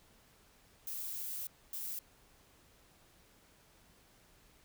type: noise bursts at uneven times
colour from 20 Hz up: violet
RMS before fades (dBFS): -41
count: 2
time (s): 0.87-1.47 / 1.73-1.99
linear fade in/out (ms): 2
effects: pink hiss -65 dBFS RMS until 4.64 s